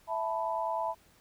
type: chord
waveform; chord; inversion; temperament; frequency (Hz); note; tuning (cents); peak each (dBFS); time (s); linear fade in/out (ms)
sine; E suspended fourth; none; just; 659.3 / 879 / 988.9; E5 / A5 / B5; 0 / -2 / +2; -34; 0.07-0.95; 50
effects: pink hiss -63 dBFS RMS until 1.2 s